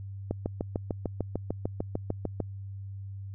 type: click train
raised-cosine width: 2 ms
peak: -16 dBFS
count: 15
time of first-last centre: 0.31-2.403 s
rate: 6.69 Hz
effects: added 98 Hz sine -37 dBFS peak until 3.34 s